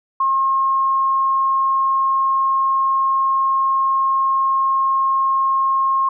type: tone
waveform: sine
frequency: 1074 Hz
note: C6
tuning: 45 cents sharp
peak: -14 dBFS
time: 0.2-6.09 s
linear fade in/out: 5 ms
effects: none